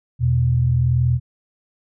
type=tone pair together; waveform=sine; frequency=82.41 / 123.48 Hz; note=E2 / B2; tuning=0 / 0 cents; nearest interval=perfect fifth; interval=700 cents; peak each=-21 / -15 dBFS; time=0.19-1.2 s; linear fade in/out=50 ms; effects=none